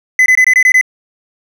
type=tone bursts; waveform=triangle; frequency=2019 Hz; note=B6; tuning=38 cents sharp; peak=-3 dBFS; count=7; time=0.19-0.812 s; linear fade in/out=2 ms; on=70 ms; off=22 ms; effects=none